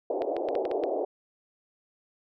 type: band-pass noise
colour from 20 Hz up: pink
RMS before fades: -29 dBFS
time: 0.1-1.05 s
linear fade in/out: 5 ms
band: 340 to 730 Hz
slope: 48 dB/octave
type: clicks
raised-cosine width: 0.3 ms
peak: -23 dBFS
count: 7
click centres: 0.22 / 0.366 / 0.487 / 0.553 / 0.653 / 0.714 / 0.837 s
effects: MP3 96 kbps